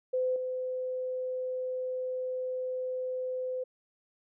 sine tone with level steps, 510 Hz, C5, 44 cents flat, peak -26 / -31 dBFS, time 0.13-3.64 s, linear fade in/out 10 ms, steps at 0.36 s, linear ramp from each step 2 ms, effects none

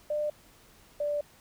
sine tone pair in turn, 598 / 586.7 Hz, D5 / D5, +31 / -2 cents, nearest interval unison, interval 33 cents, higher first, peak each -27 dBFS, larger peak neither, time 0.1-0.3 / 1-1.21 s, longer second, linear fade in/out 5 ms, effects pink hiss -58 dBFS RMS until 1.4 s

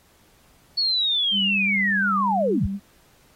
sine linear sweep, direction down, 4435 to 41.2 Hz, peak -19 dBFS, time 0.77-2.67 s, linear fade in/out 10 ms
sine tone with vibrato, 197.9 Hz, G3, 17 cents sharp, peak -25 dBFS, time 1.31-2.8 s, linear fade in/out 50 ms, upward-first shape square, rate 5.6 Hz, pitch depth 19 cents each way
effects pink hiss -58 dBFS RMS until 3.35 s + AAC 48 kbps

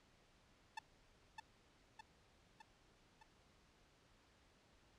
sawtooth tone with echo, 880 Hz, A5, in tune, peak -39 dBFS, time 0.77-0.79 s, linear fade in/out 5 ms, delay 610 ms, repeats 4, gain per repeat -4 dB, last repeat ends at 3.23 s, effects pink hiss -71 dBFS RMS until 4.98 s + low-pass 6000 Hz 12 dB/octave

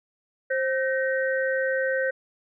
sine tone cluster, 528 / 1539 / 1871 Hz, C5 / G6 / A#6, +16 / -32 / +6 cents, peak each -24 / -28 / -31 dBFS, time 0.5-2.11 s, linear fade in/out 10 ms, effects none

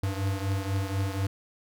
square beating tone pair, 96.3 / 100.4 Hz, G2 / G2, -30 / +42 cents, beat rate 4.1 Hz, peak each -29 / -33 dBFS, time 0.03-1.27 s, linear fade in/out 5 ms, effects none

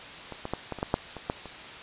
clicks, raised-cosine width 1 ms, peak -23 / -19 / -14 / -18 / -24 / -13 / -8 / -24 / -13 / -27 dBFS, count 10, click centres 0.323 / 0.454 / 0.536 / 0.723 / 0.787 / 0.829 / 0.941 / 1.167 / 1.299 / 1.457 s, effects white hiss -42 dBFS RMS until 1.82 s + resampled to 8000 Hz

